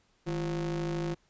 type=ring-modulated tone; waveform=square; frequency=92.5 Hz; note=F#2; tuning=in tune; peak=-28 dBFS; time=0.26-1.15 s; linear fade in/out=20 ms; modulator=251 Hz; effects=pink hiss -69 dBFS RMS until 1.29 s + resampled to 16000 Hz